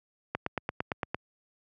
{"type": "click train", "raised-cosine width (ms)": 0.5, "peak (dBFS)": -14, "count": 8, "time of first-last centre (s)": [0.35, 1.145], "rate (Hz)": 8.8, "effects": ["high-pass 80 Hz 12 dB/octave"]}